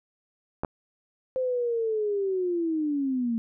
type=clicks; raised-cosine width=1 ms; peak=-15 dBFS; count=2; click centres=0.635 / 0.648 s
type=linear sweep; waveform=sine; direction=down; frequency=521 to 224.1 Hz; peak=-24 dBFS; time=1.36-3.38 s; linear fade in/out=0 ms
effects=none